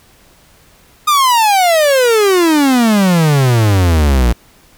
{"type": "exponential sweep", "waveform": "45% pulse", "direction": "down", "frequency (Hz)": [1237, 56.4], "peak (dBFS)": -8, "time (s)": [1.07, 4.33], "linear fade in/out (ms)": 10, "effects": ["pink hiss -47 dBFS RMS until 4.77 s"]}